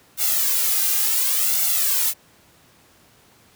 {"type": "noise with flanger", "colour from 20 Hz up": "blue", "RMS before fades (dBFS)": -20, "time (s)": [0.17, 2.14], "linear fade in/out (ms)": 50, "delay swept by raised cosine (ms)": [1.4, 2.5], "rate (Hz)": 0.7, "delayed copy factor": 0.85, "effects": ["pink hiss -54 dBFS RMS until 3.55 s", "high-pass 80 Hz 12 dB/octave"]}